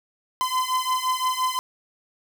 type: beating tone pair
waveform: 45% pulse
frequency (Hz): 1020 / 1025.8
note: C6 / C6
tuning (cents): -44 / -35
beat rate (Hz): 5.8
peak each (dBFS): -25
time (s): 0.41-1.59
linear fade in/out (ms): 0
effects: none